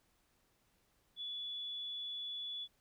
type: tone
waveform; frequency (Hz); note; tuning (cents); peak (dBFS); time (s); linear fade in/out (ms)
sine; 3428; A7; -46; -40; 1.16-2.68; 50
effects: pink hiss -75 dBFS RMS until 2.8 s